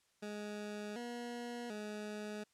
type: tone with pitch steps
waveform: 20% pulse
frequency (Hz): 208.7 / 239.8 / 210.5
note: G#3 / A#3 / G#3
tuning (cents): +9 / +49 / +24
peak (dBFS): -37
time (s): 0.22-2.44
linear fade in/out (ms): 10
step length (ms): 740
effects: white hiss -75 dBFS RMS until 2.53 s + low-pass 9000 Hz 12 dB/octave